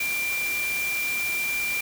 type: tone in noise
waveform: sine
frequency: 2372 Hz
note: D7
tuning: 17 cents sharp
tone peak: -25 dBFS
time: 0-1.81 s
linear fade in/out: 5 ms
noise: white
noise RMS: -33 dBFS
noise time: 0-1.81 s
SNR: +5 dB
effects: none